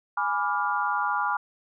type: chord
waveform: sine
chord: G# diminished seventh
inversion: none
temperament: equal with one note detuned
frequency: 830.6 / 987.8 / 1174.7 / 1406.6 Hz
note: G#5 / B5 / D6 / F6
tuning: 0 / 0 / 0 / +12 cents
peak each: -29 dBFS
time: 0.17-1.37 s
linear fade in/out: 5 ms
effects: none